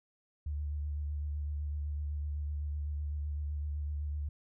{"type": "tone with vibrato", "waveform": "sine", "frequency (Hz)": 73.7, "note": "D2", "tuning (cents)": 7, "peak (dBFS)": -33, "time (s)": [0.46, 4.29], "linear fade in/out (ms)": 5, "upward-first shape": "sine", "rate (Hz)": 7.9, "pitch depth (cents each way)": 28, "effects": []}